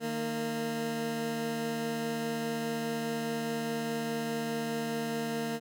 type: tone pair together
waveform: 20% pulse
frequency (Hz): 154.95 / 230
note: D#3 / A#3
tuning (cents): -7 / -23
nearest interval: perfect fifth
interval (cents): 684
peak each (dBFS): -35 / -27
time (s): 0-5.6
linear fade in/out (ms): 50
effects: none